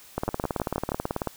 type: two click trains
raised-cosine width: 1 ms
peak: -12 / -12 dBFS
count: 21 / 5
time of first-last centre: 0.18-1.273 / 0.28-0.919 s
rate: 18.3 / 6.26 Hz
effects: white hiss -50 dBFS RMS until 1.36 s